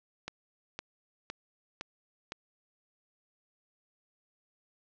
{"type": "click train", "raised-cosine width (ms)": 0.2, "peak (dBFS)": -20, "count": 5, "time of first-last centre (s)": [0.28, 2.321], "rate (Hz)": 1.96, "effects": ["low-pass 6000 Hz 12 dB/octave"]}